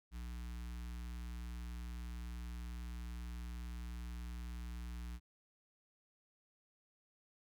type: tone with notch filter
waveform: square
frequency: 59.4 Hz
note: A#1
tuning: 33 cents sharp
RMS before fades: -45 dBFS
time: 0.11-5.2 s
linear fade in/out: 50 ms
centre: 530 Hz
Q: 0.58
effects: none